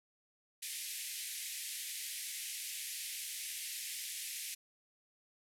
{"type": "band-pass noise", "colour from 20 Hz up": "white", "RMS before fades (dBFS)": -43, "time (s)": [0.62, 4.55], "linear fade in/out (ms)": 10, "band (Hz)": [1900, 13000], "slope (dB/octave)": 48, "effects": []}